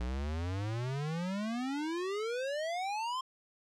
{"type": "exponential sweep", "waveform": "square", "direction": "up", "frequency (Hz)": [58.27, 1064], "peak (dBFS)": -34, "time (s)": [0, 3.21], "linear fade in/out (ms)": 5, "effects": ["low-pass 6000 Hz 12 dB/octave"]}